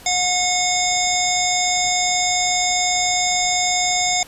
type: harmonic tone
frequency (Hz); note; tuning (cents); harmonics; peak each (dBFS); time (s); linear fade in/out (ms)
725; F#5; -35; 1 / 3 / 5 / 7 / 9 / 10; -22 / -24 / -25 / -25 / -27 / -22; 0.06-4.23; 2
effects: pink hiss -42 dBFS RMS until 4.27 s + resampled to 32000 Hz